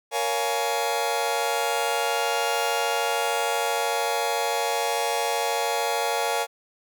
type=chord; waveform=sawtooth; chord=Bb minor seventh; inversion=none; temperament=just; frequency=466.2 / 559.4 / 699.2 / 839.1 Hz; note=Bb4 / Db5 / F5 / Ab5; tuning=0 / +16 / +2 / +18 cents; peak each=-25 / -26 / -25 / -23 dBFS; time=0.11-6.47 s; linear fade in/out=50 ms; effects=none

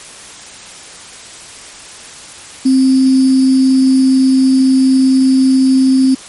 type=tone with sample-and-hold; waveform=sine; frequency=263.1 Hz; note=C4; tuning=10 cents sharp; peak=-6 dBFS; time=2.65-6.15 s; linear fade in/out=10 ms; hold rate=4900 Hz; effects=white hiss -33 dBFS RMS until 6.28 s + MP3 48 kbps

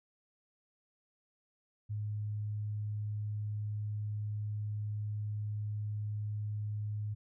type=tone; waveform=sine; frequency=105.2 Hz; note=G#2; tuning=23 cents sharp; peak=-34 dBFS; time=1.89-7.15 s; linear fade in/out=20 ms; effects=none

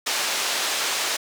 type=band-pass noise; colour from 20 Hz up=white; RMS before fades=-25 dBFS; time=0.06-1.17 s; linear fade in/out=10 ms; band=430 to 6000 Hz; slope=12 dB/octave; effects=none

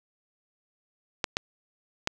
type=clicks; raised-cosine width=0.2 ms; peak=-8 dBFS; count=3; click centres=1.242 / 1.369 / 2.074 s; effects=none

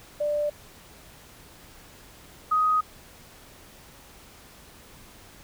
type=tone pair in turn; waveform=sine; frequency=591 / 1252.3 Hz; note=D5 / D#6; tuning=+11 / +11 cents; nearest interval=octave + minor second; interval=1300 cents; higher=second; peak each=-23 / -19 dBFS; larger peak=second; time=0.2-0.5 / 2.51-2.81 s; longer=neither; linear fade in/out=10 ms; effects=pink hiss -50 dBFS RMS until 5.43 s

